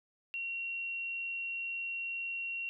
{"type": "tone", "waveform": "sine", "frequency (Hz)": 2741, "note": "F7", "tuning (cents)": -33, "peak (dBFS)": -35, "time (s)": [0.34, 2.69], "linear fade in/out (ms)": 0, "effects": []}